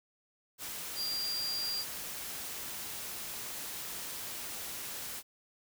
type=tone in noise; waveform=sine; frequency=4762 Hz; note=D8; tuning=23 cents sharp; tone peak=-33 dBFS; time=0.95-1.85 s; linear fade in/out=50 ms; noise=white; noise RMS=-41 dBFS; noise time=0.58-5.23 s; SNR=+5 dB; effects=none